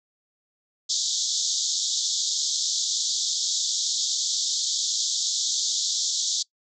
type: band-pass noise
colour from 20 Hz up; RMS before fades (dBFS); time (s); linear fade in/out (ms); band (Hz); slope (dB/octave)
white; -26; 0.89-6.43; 10; 3400 to 7300; 96
effects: noise-tail reverb RT60 0.1 s tail -23 dB re dry